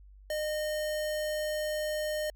sine tone with sample-and-hold, 609 Hz, D#5, 37 cents flat, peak -29 dBFS, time 0.3-2.3 s, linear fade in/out 2 ms, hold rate 2450 Hz, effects added 49 Hz sine -50 dBFS peak until 2.35 s + MP3 96 kbps

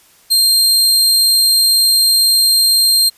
sawtooth tone, 4186 Hz, C8, in tune, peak -6 dBFS, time 0.3-3.1 s, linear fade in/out 20 ms, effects white hiss -49 dBFS RMS until 3.17 s + resampled to 32000 Hz

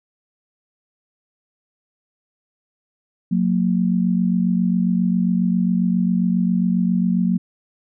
sine tone pair together, 181.8 / 229.2 Hz, F#3 / A#3, -30 / -29 cents, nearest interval major third, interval 401 cents, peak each -17 / -20 dBFS, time 3.31-7.38 s, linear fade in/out 10 ms, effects none

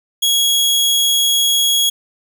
sawtooth tone, 3322 Hz, G#7, in tune, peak -9 dBFS, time 0.22-1.9 s, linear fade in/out 10 ms, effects none

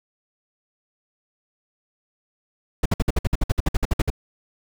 brown noise bursts, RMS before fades -18 dBFS, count 16, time 2.83-4.102 s, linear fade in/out 5 ms, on 27 ms, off 56 ms, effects none

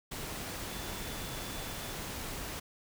sine tone in noise, 3475 Hz, A7, 22 cents flat, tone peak -51 dBFS, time 0.7-1.93 s, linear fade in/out 10 ms, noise pink, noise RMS -40 dBFS, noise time 0.11-2.6 s, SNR -14 dB, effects none

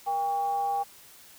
sine tone with frequency modulation, 800 Hz, G5, 35 cents sharp, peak -25 dBFS, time 0.06-0.84 s, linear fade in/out 20 ms, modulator 327 Hz, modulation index 0.33, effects white hiss -52 dBFS RMS until 1.38 s

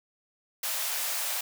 white high-pass noise, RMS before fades -31 dBFS, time 0.63-1.41 s, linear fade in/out 5 ms, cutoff 530 Hz, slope 48 dB/octave, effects none

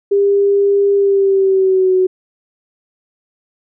sine tone with pitch glide, 400.6 to 371.6 Hz, G4 to F#4, +38 to +7 cents, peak -9 dBFS, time 0.11-2.07 s, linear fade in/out 10 ms, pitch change -131 cents, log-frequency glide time 0.95-1.94 s, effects none

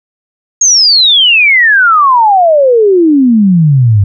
sine exponential sweep, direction down, 6645 to 96 Hz, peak -3 dBFS, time 0.61-4.04 s, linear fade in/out 5 ms, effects none

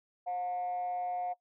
sine tone with frequency modulation, 718 Hz, F5, 48 cents sharp, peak -31 dBFS, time 0.26-1.34 s, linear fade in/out 20 ms, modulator 190 Hz, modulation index 0.34, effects noise-tail reverb RT60 0.1 s tail -19 dB re dry + tanh soft clip ceiling -29 dBFS

